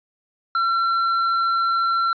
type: tone with tanh clipping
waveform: sine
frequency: 1357 Hz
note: E6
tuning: 50 cents sharp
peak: -19 dBFS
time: 0.55-2.13 s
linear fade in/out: 2 ms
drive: 8 dB
effects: resampled to 11025 Hz